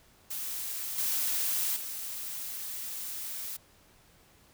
blue noise with level steps, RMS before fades -36 / -30 / -38 dBFS, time 0.3-3.57 s, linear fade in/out 10 ms, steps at 0.98 / 1.76 s, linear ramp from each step 5 ms, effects pink hiss -61 dBFS RMS until 4.53 s

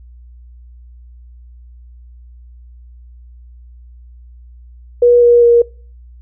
sine tone with pitch steps, 482.7 / 477.7 / 472.8 Hz, B4 / A#4 / A#4, -40 / +42 / +24 cents, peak -5 dBFS, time 5.02-5.62 s, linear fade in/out 5 ms, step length 200 ms, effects noise-tail reverb RT60 0.4 s tail -24 dB re dry + added 60 Hz sine -36 dBFS peak until 6.21 s

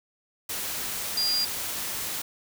sine tone in noise, 4800 Hz, D8, 37 cents sharp, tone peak -23 dBFS, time 1.17-1.45 s, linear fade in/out 5 ms, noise white, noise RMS -32 dBFS, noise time 0.49-2.22 s, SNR +6 dB, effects none

